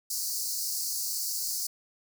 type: high-pass noise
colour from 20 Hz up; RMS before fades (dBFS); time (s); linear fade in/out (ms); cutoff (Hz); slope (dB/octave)
pink; -32; 0.1-1.67; 5; 4400; 96
effects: none